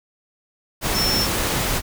sine tone in noise, 5400 Hz, E8, 41 cents sharp, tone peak -20 dBFS, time 0.93-1.28 s, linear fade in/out 50 ms, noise pink, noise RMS -22 dBFS, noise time 0.81-1.82 s, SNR -1 dB, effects none

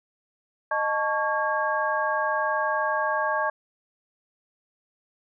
sine tone cluster, 617 / 877 / 1118 / 1626 Hz, D#5 / A5 / C#6 / G#6, -15 / -6 / +14 / -37 cents, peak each -28 dBFS, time 0.71-3.5 s, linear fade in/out 5 ms, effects none

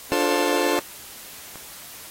30% pulse chord, D minor seventh, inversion none, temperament just, 293.7 / 352.4 / 440.5 / 528.6 Hz, D4 / F4 / A4 / C5, 0 / +16 / +2 / +18 cents, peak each -23 dBFS, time 0.12-0.79 s, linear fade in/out 0 ms
click, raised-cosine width 0.5 ms, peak -24 dBFS, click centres 1.557 s
effects white hiss -41 dBFS RMS until 2.1 s + AAC 48 kbps

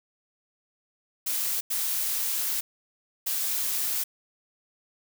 blue noise bursts at uneven times, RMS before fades -28 dBFS, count 3, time 1.26-1.61 / 1.7-2.61 / 3.26-4.04 s, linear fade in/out 10 ms, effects none

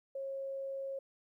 sine tone, 543 Hz, C#5, 36 cents flat, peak -37 dBFS, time 0.15-0.99 s, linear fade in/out 5 ms, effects 13-bit

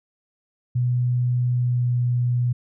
sine tone with pitch glide, 123.47 to 122.48 Hz, B2 to B2, 0 to -14 cents, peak -18 dBFS, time 0.75-2.53 s, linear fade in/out 10 ms, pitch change -14 cents, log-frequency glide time 1.5-1.94 s, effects none

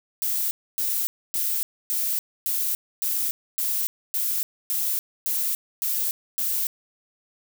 violet noise bursts, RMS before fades -25 dBFS, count 12, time 0.22-6.67 s, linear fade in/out 0 ms, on 290 ms, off 270 ms, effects none

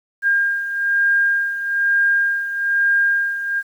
sine beating tone pair, 1609 / 1610.1 Hz, G6 / G6, +45 / +46 cents, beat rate 1.1 Hz, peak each -16 / -22 dBFS, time 0.22-3.63 s, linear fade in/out 50 ms, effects 8-bit

